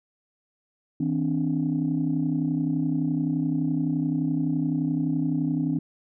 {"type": "tone cluster", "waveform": "sine", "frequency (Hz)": [159.4, 258.1, 289.8], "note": ["D#3", "C4", "D4"], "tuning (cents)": [42, -23, -23], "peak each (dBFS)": -26, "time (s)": [1, 5.79], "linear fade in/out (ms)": 5, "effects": ["tanh soft clip ceiling -15 dBFS"]}